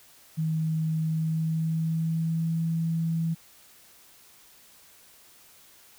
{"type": "tone with pitch glide", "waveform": "sine", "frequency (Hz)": [159, 164.13], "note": ["D#3", "E3"], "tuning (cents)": [38, -7], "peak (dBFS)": -24, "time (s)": [0.37, 3.35], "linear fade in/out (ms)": 20, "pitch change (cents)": 55, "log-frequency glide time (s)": [0.99, 2.62], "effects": ["white hiss -55 dBFS RMS until 5.98 s"]}